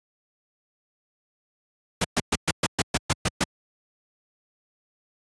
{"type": "noise bursts", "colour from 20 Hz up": "pink", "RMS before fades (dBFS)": -21, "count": 10, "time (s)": [2.01, 3.44], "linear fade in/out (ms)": 5, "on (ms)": 35, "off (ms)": 120, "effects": ["high-pass 80 Hz 12 dB/octave", "resampled to 22050 Hz"]}